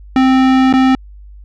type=tone with dropouts; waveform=square; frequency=261.6 Hz; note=C4; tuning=in tune; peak=-8 dBFS; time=0.16-0.95 s; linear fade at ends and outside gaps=1 ms; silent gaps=0.727-0.737 s; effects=added 50 Hz sine -33 dBFS peak until 1.44 s + low-pass 3000 Hz 12 dB/octave